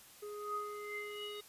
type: tone with low-pass filter sweep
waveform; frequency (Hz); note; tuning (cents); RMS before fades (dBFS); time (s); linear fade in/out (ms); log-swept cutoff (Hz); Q
square; 415.8; G#4; +2; -43; 0.22-1.41; 10; 840 to 3600; 9.1
effects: white hiss -58 dBFS RMS until 1.48 s + resampled to 32000 Hz